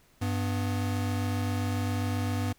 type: tone pair together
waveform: square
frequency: 98.3 / 247.4 Hz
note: G2 / B3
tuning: +5 / +3 cents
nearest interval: octave + major third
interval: 1598 cents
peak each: -29 / -34 dBFS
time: 0.21-2.53 s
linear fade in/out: 10 ms
effects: pink hiss -63 dBFS RMS until 2.58 s